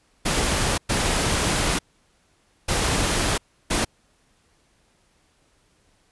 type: noise bursts at uneven times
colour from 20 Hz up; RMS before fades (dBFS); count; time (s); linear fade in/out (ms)
pink; -22; 4; 0.25-0.78 / 0.89-1.79 / 2.68-3.38 / 3.7-3.85; 10
effects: pink hiss -63 dBFS RMS until 6.11 s + resampled to 24000 Hz